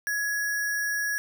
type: tone with sample-and-hold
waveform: sine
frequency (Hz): 1676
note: G#6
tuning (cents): +15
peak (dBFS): -25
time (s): 0.07-1.18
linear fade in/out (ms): 0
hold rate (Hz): 7350
effects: none